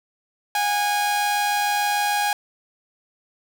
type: tone pair together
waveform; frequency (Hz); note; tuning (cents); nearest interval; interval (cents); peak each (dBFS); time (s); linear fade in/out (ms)
sawtooth; 735 / 821.7; F#5 / G#5; -12 / -19; major second; 193; -28 / -16; 0.55-2.33; 2
effects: none